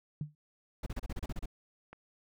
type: tone with exponential decay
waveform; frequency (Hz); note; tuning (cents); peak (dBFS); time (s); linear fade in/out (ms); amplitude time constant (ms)
sine; 149.6; D3; +32; -30; 0.21-0.35; 2; 29
type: noise bursts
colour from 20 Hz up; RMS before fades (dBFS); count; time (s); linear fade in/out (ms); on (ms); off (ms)
brown; -36; 10; 0.83-1.458; 5; 34; 32
type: click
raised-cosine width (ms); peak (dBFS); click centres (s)
0.5; -33; 1.93
effects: none